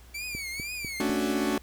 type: tone with vibrato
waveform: sawtooth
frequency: 2293 Hz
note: D7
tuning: 42 cents flat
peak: -30 dBFS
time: 0.14-1.02 s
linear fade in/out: 10 ms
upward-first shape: triangle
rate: 2.1 Hz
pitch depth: 160 cents each way
type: click train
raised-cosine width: 3 ms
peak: -24 dBFS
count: 4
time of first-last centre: 0.35-1.096 s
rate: 4.02 Hz
type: chord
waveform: 40% pulse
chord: D major seventh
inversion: second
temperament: equal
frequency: 220 / 277.2 / 293.7 / 370 Hz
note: A3 / C#4 / D4 / F#4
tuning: 0 / 0 / 0 / 0 cents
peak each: -30 dBFS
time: 1-1.58 s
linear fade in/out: 2 ms
effects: added 60 Hz sine -49 dBFS peak until 1.62 s + pink hiss -56 dBFS RMS until 1.62 s